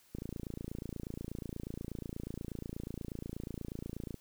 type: click train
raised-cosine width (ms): 3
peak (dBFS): -27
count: 114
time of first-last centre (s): 0.15-4.143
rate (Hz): 28.3
effects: white hiss -65 dBFS RMS until 4.2 s